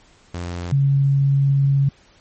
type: tone pair in turn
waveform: sawtooth / sine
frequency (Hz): 87.31 / 138.6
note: F2 / C#3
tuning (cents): 0 / 0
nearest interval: minor sixth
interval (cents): 800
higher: second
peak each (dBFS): -22 / -13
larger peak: second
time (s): 0.34-0.72 / 0.72-1.89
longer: second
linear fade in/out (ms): 5
effects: pink hiss -53 dBFS RMS until 2.2 s + MP3 32 kbps